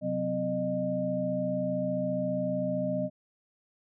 sine tone cluster, 128.5 / 183.6 / 257.6 / 610 Hz, C3 / F#3 / C4 / D#5, -31 / -13 / -27 / -34 cents, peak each -38 / -33 / -34 / -30 dBFS, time 0.01-3.1 s, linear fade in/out 50 ms, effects none

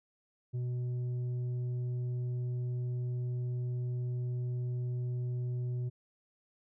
sine tone with tanh clipping, 123.47 Hz, B2, in tune, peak -33 dBFS, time 0.53-5.9 s, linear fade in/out 20 ms, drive 5 dB, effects none

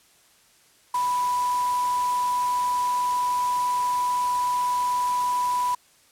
sine tone in noise, 987.8 Hz, B5, in tune, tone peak -21 dBFS, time 0.94-5.75 s, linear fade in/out 5 ms, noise white, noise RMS -37 dBFS, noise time 0.94-5.75 s, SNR +13 dB, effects white hiss -58 dBFS RMS until 6.11 s + low-pass 11000 Hz 12 dB/octave

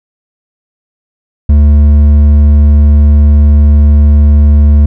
triangle tone with hard clipping, 73.42 Hz, D2, in tune, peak -3 dBFS, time 1.49-4.86 s, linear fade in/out 5 ms, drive 9 dB, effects none

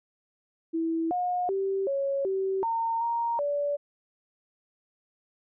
sine tone with pitch steps, 327.4 / 719 / 388.6 / 552 / 384.2 / 914 / 933 / 577 Hz, E4 / F#5 / G4 / C#5 / G4 / A#5 / A#5 / D5, -12 / -50 / -15 / -7 / -35 / -34 / +1 / -31 cents, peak -25 dBFS, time 0.73-3.77 s, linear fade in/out 20 ms, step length 380 ms, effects none

